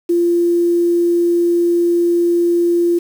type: tone with quantisation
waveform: sine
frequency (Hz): 345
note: F4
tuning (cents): -21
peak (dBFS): -11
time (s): 0.09-2.99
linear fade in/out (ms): 10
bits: 6
effects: none